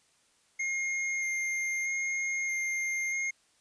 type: tone with vibrato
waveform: square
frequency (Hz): 2126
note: C7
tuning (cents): +27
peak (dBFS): -30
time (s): 0.59-3.31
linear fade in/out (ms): 10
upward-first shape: square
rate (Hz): 0.79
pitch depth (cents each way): 9
effects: white hiss -67 dBFS RMS until 3.6 s + resampled to 22050 Hz